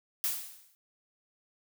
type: noise with exponential decay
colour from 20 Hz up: blue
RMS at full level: -28 dBFS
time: 0.24-0.75 s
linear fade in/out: 0 ms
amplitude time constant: 110 ms
effects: none